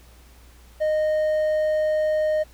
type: tone with hard clipping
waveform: sine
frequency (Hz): 617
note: D#5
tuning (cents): -15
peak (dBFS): -20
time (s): 0.8-2.44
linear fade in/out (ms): 20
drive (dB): 3
effects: added 60 Hz sine -48 dBFS peak until 2.53 s + pink hiss -54 dBFS RMS until 2.53 s